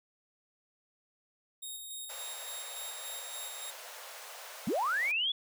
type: tone with tremolo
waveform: 10% pulse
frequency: 3729 Hz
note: A#7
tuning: in tune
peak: -32 dBFS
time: 1.62-3.71 s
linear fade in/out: 10 ms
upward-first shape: square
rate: 3.5 Hz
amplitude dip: 30%
type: high-pass noise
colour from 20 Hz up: pink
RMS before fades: -47 dBFS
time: 2.09-5.12 s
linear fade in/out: 10 ms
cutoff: 500 Hz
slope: 48 dB/octave
type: linear sweep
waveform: sine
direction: up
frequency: 157.3 to 3467 Hz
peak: -28 dBFS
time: 4.67-5.32 s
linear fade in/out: 5 ms
effects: none